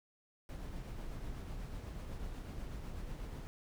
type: noise with tremolo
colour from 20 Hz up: brown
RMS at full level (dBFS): -42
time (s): 0.49-3.47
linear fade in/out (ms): 0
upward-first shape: triangle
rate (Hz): 8.1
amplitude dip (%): 35
effects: none